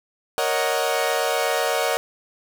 sawtooth chord, D# minor seventh, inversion second, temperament equal, 466.2 / 554.4 / 622.3 / 740 Hz, A#4 / C#5 / D#5 / F#5, 0 / 0 / 0 / 0 cents, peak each -22 dBFS, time 0.38-1.97 s, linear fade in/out 0 ms, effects none

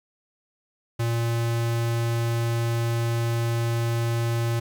square tone, 116.54 Hz, A#2, in tune, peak -23 dBFS, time 0.99-4.6 s, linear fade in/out 10 ms, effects 10-bit

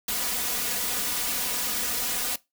white noise with comb filter, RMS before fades -28 dBFS, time 0.08-2.36 s, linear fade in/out 5 ms, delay 4.1 ms, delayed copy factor +0.8, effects noise-tail reverb RT60 0.2 s tail -20 dB re dry

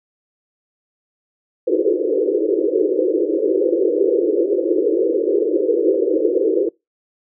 pink band-pass noise, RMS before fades -17 dBFS, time 1.67-6.69 s, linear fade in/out 10 ms, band 320 to 520 Hz, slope 96 dB/octave, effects noise-tail reverb RT60 0.2 s tail -24 dB re dry

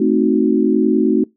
sine chord, A diminished seventh, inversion none, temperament equal, 220 / 261.6 / 311.1 / 370 Hz, A3 / C4 / Eb4 / Gb4, 0 / 0 / 0 / 0 cents, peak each -17 dBFS, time 0-1.24 s, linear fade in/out 5 ms, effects noise-tail reverb RT60 0.2 s tail -24 dB re dry

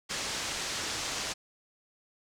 white low-pass noise, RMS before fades -35 dBFS, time 0.09-1.34 s, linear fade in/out 20 ms, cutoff 7100 Hz, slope 24 dB/octave, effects none

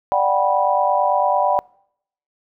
sine chord, G major seventh, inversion second, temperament just, 588 / 735 / 784 / 980 Hz, D5 / F#5 / G5 / B5, +2 / -12 / 0 / -14 cents, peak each -20 dBFS, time 0.12-1.59 s, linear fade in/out 0 ms, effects noise-tail reverb RT60 0.7 s tail -26 dB re dry

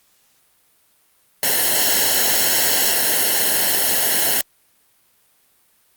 white noise with comb filter, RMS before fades -17 dBFS, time 1.43-4.41 s, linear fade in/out 2 ms, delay 0.83 ms, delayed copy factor -0.75, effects white hiss -59 dBFS RMS until 5.96 s + Opus 48 kbps

